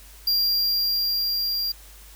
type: tone with level ramp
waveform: square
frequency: 4768 Hz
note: D8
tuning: 25 cents sharp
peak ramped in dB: -19 to -24 dBFS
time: 0.27-1.72 s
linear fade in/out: 5 ms
effects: added 50 Hz sine -46 dBFS peak until 2.15 s + white hiss -49 dBFS RMS until 2.15 s